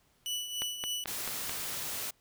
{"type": "tone with tremolo", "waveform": "sawtooth", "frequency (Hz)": 2960, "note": "F#7", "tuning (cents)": 0, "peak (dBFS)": -28, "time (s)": [0.26, 1.04], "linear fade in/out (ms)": 0, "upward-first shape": "triangle", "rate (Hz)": 3.4, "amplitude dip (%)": 65}
{"type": "click train", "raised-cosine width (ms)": 0.3, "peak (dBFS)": -20, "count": 5, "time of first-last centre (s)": [0.62, 1.495], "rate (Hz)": 4.57}
{"type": "noise", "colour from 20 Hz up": "white", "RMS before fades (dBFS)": -37, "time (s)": [1.07, 2.11], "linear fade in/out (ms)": 10}
{"effects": ["pink hiss -69 dBFS RMS until 2.2 s"]}